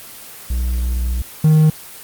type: tone pair in turn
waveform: triangle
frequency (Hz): 61 / 155.54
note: B1 / D#3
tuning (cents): -21 / 0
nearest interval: octave + major third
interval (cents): 1621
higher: second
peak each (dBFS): -14 / -6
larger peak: second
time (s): 0.5-1.22 / 1.44-1.7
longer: first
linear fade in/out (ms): 5
effects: white hiss -36 dBFS RMS until 2.03 s + Opus 24 kbps